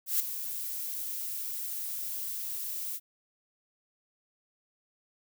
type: noise with ADSR envelope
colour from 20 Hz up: violet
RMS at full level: -25 dBFS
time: 0.06-3 s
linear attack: 140 ms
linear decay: 4 ms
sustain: -11 dB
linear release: 47 ms
effects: none